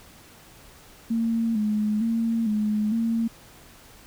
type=tone with vibrato; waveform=sine; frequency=220 Hz; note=A3; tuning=in tune; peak=-21 dBFS; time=1.1-3.28 s; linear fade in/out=10 ms; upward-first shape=square; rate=1.1 Hz; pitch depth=65 cents each way; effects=pink hiss -50 dBFS RMS until 4.06 s